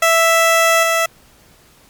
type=tone with level steps; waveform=15% pulse; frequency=660 Hz; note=E5; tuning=2 cents sharp; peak=-4 / -7 dBFS; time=0.02-1.06 s; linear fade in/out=5 ms; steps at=0.83 s; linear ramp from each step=2 ms; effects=pink hiss -49 dBFS RMS until 1.89 s + MP3 96 kbps